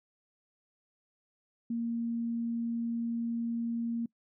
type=tone; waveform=sine; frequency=232.7 Hz; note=A#3; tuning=3 cents flat; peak=-30 dBFS; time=1.7-4.06 s; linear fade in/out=5 ms; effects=noise-tail reverb RT60 0.1 s tail -24 dB re dry